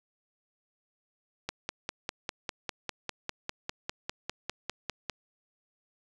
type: click train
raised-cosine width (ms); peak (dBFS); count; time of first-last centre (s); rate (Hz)
0.2; -15; 19; 1.49-5.097; 4.99
effects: none